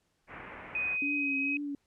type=low-pass noise; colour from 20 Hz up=white; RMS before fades=-46 dBFS; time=0.27-0.98 s; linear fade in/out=50 ms; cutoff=2400 Hz; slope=48 dB/octave
type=tone with pitch glide; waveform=sine; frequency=2500 to 2535 Hz; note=D#7 to D#7; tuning=+8 to +32 cents; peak=-29 dBFS; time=0.75-1.57 s; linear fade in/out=2 ms; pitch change=+24 cents; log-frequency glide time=0.85-1.43 s
type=tone with vibrato; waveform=sine; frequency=281.9 Hz; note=C#4; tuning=29 cents sharp; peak=-33 dBFS; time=1.02-1.75 s; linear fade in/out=2 ms; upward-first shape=triangle; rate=2.1 Hz; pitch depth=61 cents each way
effects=pink hiss -75 dBFS RMS until 1.86 s + low-pass 10000 Hz 12 dB/octave

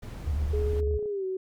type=noise; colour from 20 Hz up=brown; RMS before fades=-37 dBFS; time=0.02-0.81 s; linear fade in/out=10 ms
type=tone with vibrato; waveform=sine; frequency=73.42 Hz; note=D2; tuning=in tune; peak=-25 dBFS; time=0.27-0.98 s; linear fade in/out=10 ms; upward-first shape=triangle; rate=9.8 Hz; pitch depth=120 cents each way
type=tone with pitch glide; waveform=sine; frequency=420 to 376.3 Hz; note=G#4 to F#4; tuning=+19 to +29 cents; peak=-28 dBFS; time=0.53-1.37 s; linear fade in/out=5 ms; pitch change=-190 cents; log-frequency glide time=1.07-1.25 s
type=clicks; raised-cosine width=2 ms; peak=-33 dBFS; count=12; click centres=0.622 / 0.676 / 0.725 / 0.765 / 0.799 / 0.831 / 0.874 / 0.911 / 0.941 / 0.992 / 1.027 / 1.058 s
effects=none

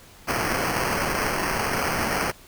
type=noise with sample-and-hold; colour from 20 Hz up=blue; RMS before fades=-25 dBFS; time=0.27-2.32 s; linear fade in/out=20 ms; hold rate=3675 Hz; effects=pink hiss -49 dBFS RMS until 2.47 s

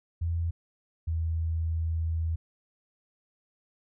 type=tone pair in turn; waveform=sine; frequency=84 / 81.56 Hz; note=E2 / E2; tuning=+33 / -18 cents; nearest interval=minor second; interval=51 cents; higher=first; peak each=-26 / -26 dBFS; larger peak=neither; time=0.21-0.51 / 1.07-2.36 s; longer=second; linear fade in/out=10 ms; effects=none

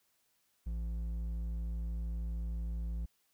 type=tone with hard clipping; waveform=sine; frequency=56.5 Hz; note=A1; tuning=47 cents sharp; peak=-36 dBFS; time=0.66-3.06 s; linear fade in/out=10 ms; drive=6 dB; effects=white hiss -75 dBFS RMS until 3.33 s

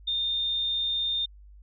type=tone; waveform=sine; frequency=3632 Hz; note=A#7; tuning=46 cents flat; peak=-25 dBFS; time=0.07-1.26 s; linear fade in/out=10 ms; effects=added 50 Hz sine -47 dBFS peak until 1.62 s

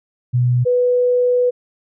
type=tone pair in turn; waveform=sine; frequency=123.47 / 493.9 Hz; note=B2 / B4; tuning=0 / 0 cents; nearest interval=2 octaves; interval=2400 cents; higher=second; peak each=-12 dBFS; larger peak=neither; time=0.33-0.65 / 0.65-1.51 s; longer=second; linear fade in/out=20 ms; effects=none

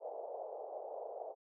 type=band-pass noise; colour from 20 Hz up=white; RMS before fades=-45 dBFS; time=0-1.35 s; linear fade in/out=50 ms; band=460 to 740 Hz; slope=48 dB/octave; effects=none

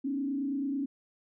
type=tone with frequency modulation; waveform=sine; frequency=276 Hz; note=C#4; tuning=7 cents flat; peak=-29 dBFS; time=0.04-0.86 s; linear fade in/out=10 ms; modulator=29.1 Hz; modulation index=0.73; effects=none

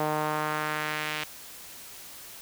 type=tone with band-pass filter sweep; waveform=sawtooth; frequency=152.8 Hz; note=D#3; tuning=31 cents flat; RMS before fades=-30 dBFS; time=0-1.24 s; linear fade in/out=2 ms; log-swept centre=760 to 2700 Hz; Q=1.4; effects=white hiss -45 dBFS RMS until 2.41 s

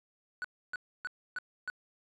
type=tone bursts; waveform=triangle; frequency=1480 Hz; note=F#6; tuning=in tune; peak=-32 dBFS; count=5; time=0.42-1.7 s; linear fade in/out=0 ms; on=24 ms; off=290 ms; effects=resampled to 22050 Hz

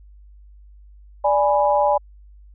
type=chord; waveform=sine; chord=G# diminished; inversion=second; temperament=equal; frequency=587.3 / 830.6 / 987.8 Hz; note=D5 / G#5 / B5; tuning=0 / 0 / 0 cents; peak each=-18 / -18 / -22 dBFS; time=1.24-1.98 s; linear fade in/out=10 ms; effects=added 50 Hz sine -43 dBFS peak until 2.54 s

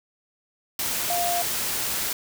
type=tone in noise; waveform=sine; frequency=698.5 Hz; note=F5; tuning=in tune; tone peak=-24 dBFS; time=1.1-1.42 s; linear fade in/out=2 ms; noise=white; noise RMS=-27 dBFS; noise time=0.79-2.13 s; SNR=0 dB; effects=none

